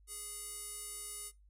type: tone with band-pass filter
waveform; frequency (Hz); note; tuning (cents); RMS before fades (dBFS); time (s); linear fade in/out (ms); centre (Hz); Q
square; 415.3; G#4; 0; -45; 0.07-1.32; 50; 10000; 3.9
effects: noise-tail reverb RT60 0.2 s tail -21 dB re dry + added 50 Hz sine -60 dBFS peak until 1.49 s